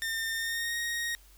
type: tone with pitch glide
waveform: sawtooth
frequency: 1811 to 1870.5 Hz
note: A6 to A#6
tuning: +49 to +5 cents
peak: -27 dBFS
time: 0.02-1.15 s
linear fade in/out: 0 ms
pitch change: +56 cents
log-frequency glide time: 0.33-0.77 s
effects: added 47 Hz sine -55 dBFS peak until 1.37 s + white hiss -60 dBFS RMS until 1.37 s